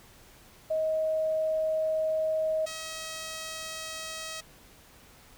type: tone pair in turn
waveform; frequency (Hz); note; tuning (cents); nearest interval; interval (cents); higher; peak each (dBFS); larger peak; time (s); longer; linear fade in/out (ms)
sine / 5% pulse; 631 / 638.7; D#5 / D#5; +24 / +45; unison; 21; second; -25; neither; 0.7-2.66 / 2.66-4.41; first; 10
effects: pink hiss -55 dBFS RMS until 5.37 s